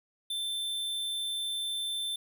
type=tone; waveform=square; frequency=3548 Hz; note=A7; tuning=14 cents sharp; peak=-32 dBFS; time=0.3-2.16 s; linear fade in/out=5 ms; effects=none